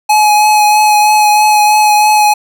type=tone with vibrato; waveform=square; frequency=845 Hz; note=G#5; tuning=30 cents sharp; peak=-6 dBFS; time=0.09-2.34 s; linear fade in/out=10 ms; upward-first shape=triangle; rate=3.1 Hz; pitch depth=17 cents each way; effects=none